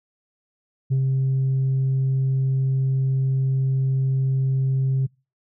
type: tone with ADSR envelope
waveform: sine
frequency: 133.1 Hz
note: C3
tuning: 30 cents sharp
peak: -14 dBFS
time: 0.9-5.07 s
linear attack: 22 ms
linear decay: 83 ms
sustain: -2 dB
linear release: 18 ms
effects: noise-tail reverb RT60 0.3 s tail -26 dB re dry + tanh soft clip ceiling -16 dBFS